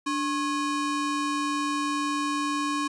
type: ring-modulated tone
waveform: square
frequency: 688 Hz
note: F5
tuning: 26 cents flat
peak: -23 dBFS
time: 0.06-2.88 s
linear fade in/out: 10 ms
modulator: 395 Hz
effects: resampled to 22050 Hz